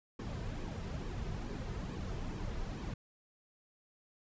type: noise with flanger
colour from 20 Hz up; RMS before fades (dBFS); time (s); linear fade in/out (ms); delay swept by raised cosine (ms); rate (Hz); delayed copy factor
brown; -40; 0.19-2.94; 5; 1.4 to 3.7; 2.3; -0.55
effects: resampled to 16000 Hz